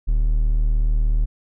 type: tone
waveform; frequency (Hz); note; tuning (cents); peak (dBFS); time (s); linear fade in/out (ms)
triangle; 38.3; D#1; -27; -13; 0.07-1.26; 20
effects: none